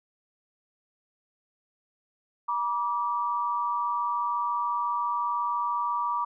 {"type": "tone pair together", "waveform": "sine", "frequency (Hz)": [961, 1166.8], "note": ["B5", "D6"], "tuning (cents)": [-48, -12], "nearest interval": "minor third", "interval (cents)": 336, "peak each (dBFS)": -28, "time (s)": [2.48, 6.25], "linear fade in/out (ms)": 10, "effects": []}